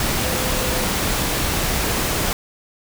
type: tone in noise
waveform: sine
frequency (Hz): 511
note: C5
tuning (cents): -41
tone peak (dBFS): -29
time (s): 0.21-0.85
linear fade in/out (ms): 2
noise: pink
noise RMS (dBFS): -21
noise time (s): 0-2.33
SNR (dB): -11
effects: none